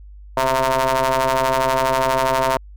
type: ring-modulated tone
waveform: sawtooth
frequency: 130.81 Hz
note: C3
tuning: in tune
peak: -9 dBFS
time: 0.37-2.57 s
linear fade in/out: 2 ms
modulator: 791 Hz
effects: added 50 Hz sine -37 dBFS peak until 2.76 s